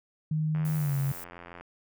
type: tone with pitch glide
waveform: sine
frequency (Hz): 155.4 to 137.65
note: D#3 to C#3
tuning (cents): -2 to -12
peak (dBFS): -25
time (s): 0.31-1.12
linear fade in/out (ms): 5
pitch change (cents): -210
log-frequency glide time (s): 0.76-0.95
type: click train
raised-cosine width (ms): 0.5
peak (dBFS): -29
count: 93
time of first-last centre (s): 0.55-1.61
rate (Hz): 86.8
type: noise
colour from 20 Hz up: violet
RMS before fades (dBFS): -42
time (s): 0.65-1.24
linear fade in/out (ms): 2
effects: none